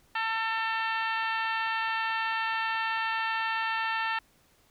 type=harmonic tone with a mistuned harmonic; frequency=447.7 Hz; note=A4; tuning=30 cents sharp; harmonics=2 / 3 / 4 / 5 / 6 / 7 / 8 / 9 / 10; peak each=-32 / -34 / -32 / -43 / -36 / -42 / -47 / -49 / -49 dBFS; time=0.15-4.19 s; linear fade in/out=5 ms; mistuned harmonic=9; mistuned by=-31 cents; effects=pink hiss -64 dBFS RMS until 4.7 s